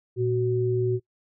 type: tone pair together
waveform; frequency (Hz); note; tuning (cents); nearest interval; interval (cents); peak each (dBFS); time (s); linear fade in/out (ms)
sine; 116.93 / 372.4; A#2 / F#4; +6 / +11; octave + minor sixth; 2005; -25 / -23; 0.16-1; 50
effects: noise-tail reverb RT60 0.1 s tail -23 dB re dry